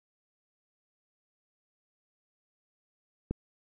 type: click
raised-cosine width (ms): 3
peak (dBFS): -18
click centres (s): 3.31
effects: none